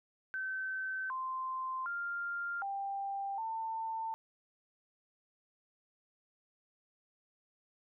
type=tone with pitch steps; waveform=sine; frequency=1536 / 1041 / 1397 / 791 / 896 Hz; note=G6 / C6 / F6 / G5 / A5; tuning=-36 / -9 / 0 / +15 / +31 cents; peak=-35 dBFS; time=0.34-4.14 s; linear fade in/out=0 ms; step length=760 ms; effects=none